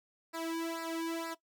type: tone with flanger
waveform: sawtooth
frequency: 329.6 Hz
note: E4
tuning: in tune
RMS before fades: -37 dBFS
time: 0.33-1.35 s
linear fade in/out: 20 ms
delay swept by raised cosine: 0.31 to 1.51 ms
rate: 2.1 Hz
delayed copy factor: -0.95
effects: noise-tail reverb RT60 0.1 s tail -17 dB re dry